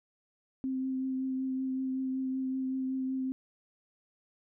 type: tone with vibrato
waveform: sine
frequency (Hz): 262.1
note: C4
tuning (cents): +3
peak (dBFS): -30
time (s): 0.64-3.32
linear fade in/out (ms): 0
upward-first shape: triangle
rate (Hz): 5.3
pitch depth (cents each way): 16
effects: none